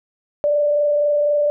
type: tone with frequency modulation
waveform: sine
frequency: 587.3 Hz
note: D5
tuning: in tune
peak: -14 dBFS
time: 0.44-1.5 s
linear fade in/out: 0 ms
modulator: 24 Hz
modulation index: 0.35
effects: none